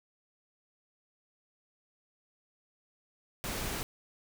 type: noise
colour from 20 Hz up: pink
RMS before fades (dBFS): -36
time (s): 3.44-3.83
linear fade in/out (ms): 0
effects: none